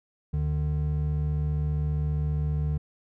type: tone pair together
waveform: triangle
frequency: 75 / 150 Hz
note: D2 / D3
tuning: +37 / +37 cents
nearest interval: octave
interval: 1200 cents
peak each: -25 dBFS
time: 0.33-2.78 s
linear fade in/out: 10 ms
effects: none